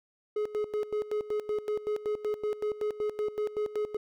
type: tone with tremolo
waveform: triangle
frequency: 422.3 Hz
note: G#4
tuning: 29 cents sharp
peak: -25 dBFS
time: 0.36-3.97 s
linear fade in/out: 5 ms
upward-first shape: square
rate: 5.3 Hz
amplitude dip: 80%
effects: none